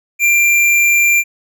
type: tone with hard clipping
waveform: sine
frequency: 2375 Hz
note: D7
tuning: 19 cents sharp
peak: -10 dBFS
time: 0.19-1.24 s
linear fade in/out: 50 ms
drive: 14 dB
effects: none